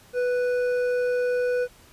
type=tone with hard clipping; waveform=triangle; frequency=493.9 Hz; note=B4; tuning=in tune; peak=-23 dBFS; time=0.13-1.68 s; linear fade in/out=50 ms; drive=11 dB; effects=pink hiss -53 dBFS RMS until 1.92 s + resampled to 32000 Hz